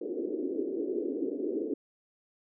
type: band-pass noise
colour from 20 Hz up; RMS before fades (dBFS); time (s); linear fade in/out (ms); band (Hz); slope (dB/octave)
pink; -33; 0.01-1.74; 5; 280 to 450; 48
effects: none